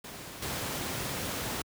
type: noise with level steps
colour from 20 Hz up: pink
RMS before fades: -43 / -34 dBFS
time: 0.04-1.62 s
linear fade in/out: 5 ms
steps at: 0.42 s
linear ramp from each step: 5 ms
effects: high-pass 80 Hz 12 dB/octave